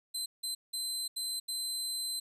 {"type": "tone bursts at uneven times", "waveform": "25% pulse", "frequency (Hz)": 4070, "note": "C8", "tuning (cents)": -49, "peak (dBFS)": -29, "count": 5, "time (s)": [[0.14, 0.26], [0.43, 0.55], [0.73, 1.08], [1.16, 1.4], [1.48, 2.2]], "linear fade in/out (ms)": 10, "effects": []}